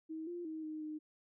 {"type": "tone with pitch steps", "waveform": "sine", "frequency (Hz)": [318.3, 348.4, 316.1, 310.2, 307.1], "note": ["D#4", "F4", "D#4", "D#4", "D#4"], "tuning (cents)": [39, -4, 27, -5, -23], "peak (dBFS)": -40, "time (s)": [0.09, 0.99], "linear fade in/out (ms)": 20, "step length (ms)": 180, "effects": []}